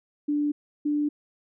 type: tone pair in turn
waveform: sine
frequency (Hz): 293.7 / 295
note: D4 / D4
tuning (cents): 0 / +8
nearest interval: unison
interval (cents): 8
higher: second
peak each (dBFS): -22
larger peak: neither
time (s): 0.28-0.52 / 0.85-1.09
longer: neither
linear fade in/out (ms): 10
effects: none